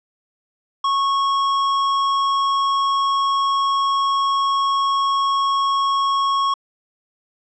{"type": "tone with hard clipping", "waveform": "sine", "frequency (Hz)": 1100, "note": "C#6", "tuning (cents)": -14, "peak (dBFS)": -18, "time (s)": [0.84, 6.54], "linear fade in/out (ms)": 5, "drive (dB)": 10, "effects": ["low-pass 7000 Hz 12 dB/octave"]}